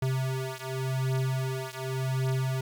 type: beating tone pair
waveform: square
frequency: 130.81 / 131.69 Hz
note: C3 / C3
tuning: 0 / +12 cents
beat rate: 0.88 Hz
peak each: -31 / -32 dBFS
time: 0.02-2.61 s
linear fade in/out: 5 ms
effects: 10-bit